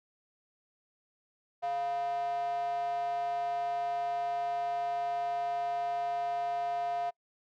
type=tone with high-pass filter; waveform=square; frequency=139.7 Hz; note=C#3; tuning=14 cents sharp; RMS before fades=-33 dBFS; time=1.62-7.11 s; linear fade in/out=20 ms; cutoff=710 Hz; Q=9.1; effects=noise-tail reverb RT60 0.1 s tail -26 dB re dry + low-pass 4000 Hz 12 dB/octave